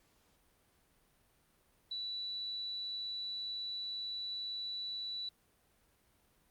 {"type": "tone", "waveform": "sine", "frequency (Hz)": 3951, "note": "B7", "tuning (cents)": 0, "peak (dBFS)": -37, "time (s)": [1.91, 5.29], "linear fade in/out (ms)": 5, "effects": ["pink hiss -71 dBFS RMS until 6.5 s", "Opus 48 kbps"]}